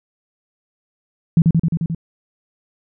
sine tone with echo, 164.81 Hz, E3, in tune, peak -7 dBFS, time 1.37-1.42 s, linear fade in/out 2 ms, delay 88 ms, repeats 6, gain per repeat -2 dB, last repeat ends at 1.948 s, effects none

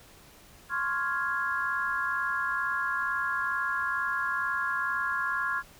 sine chord, Db major seventh, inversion third, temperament equal, 1046.5 / 1108.7 / 1396.9 / 1661.2 Hz, C6 / Db6 / F6 / Ab6, 0 / 0 / 0 / 0 cents, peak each -34 / -36 / -31 / -31 dBFS, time 0.69-5.63 s, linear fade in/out 50 ms, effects pink hiss -54 dBFS RMS until 5.79 s

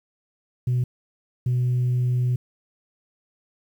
sine tone bursts at uneven times, 124.4 Hz, B2, 13 cents sharp, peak -17 dBFS, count 2, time 0.67-0.84 / 1.46-2.36 s, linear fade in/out 5 ms, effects tanh soft clip ceiling -17 dBFS + 9-bit

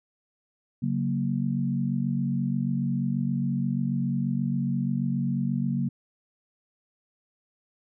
sine chord, F# major, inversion second, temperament equal, 138.59 / 185 / 233.1 Hz, C#3 / F#3 / A#3, 0 / 0 / 0 cents, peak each -28 / -29 / -28 dBFS, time 0.82-5.89 s, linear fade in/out 10 ms, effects none

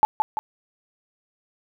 sine tone with echo, 863 Hz, A5, 34 cents flat, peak -10 dBFS, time 0.03-0.05 s, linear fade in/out 0 ms, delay 170 ms, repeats 2, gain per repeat -6 dB, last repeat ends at 0.39 s, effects none

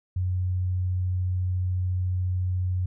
sine tone, 91.4 Hz, F#2, 21 cents flat, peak -23 dBFS, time 0.16-2.86 s, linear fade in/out 5 ms, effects none

